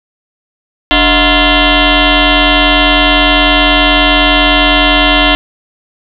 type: tone with frequency modulation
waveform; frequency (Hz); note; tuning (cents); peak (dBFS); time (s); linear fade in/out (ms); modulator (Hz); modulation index
sine; 1396.9; F6; 0; -5; 0.91-5.35; 0; 338; 6.2
effects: none